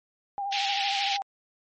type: tone with vibrato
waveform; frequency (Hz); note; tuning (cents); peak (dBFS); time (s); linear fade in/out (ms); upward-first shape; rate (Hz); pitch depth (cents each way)
sine; 796; G5; +26; -28; 0.38-1.22; 0; sine; 13; 35
type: band-pass noise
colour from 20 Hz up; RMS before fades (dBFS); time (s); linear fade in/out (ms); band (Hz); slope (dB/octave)
pink; -30; 0.52-1.17; 5; 2500 to 4200; 24
effects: MP3 32 kbps